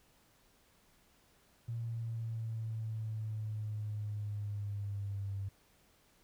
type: linear sweep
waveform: triangle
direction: down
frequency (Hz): 116.54 to 98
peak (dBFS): -32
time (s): 1.68-5.49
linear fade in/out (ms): 10
effects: tanh soft clip ceiling -34 dBFS + pink hiss -68 dBFS RMS until 6.23 s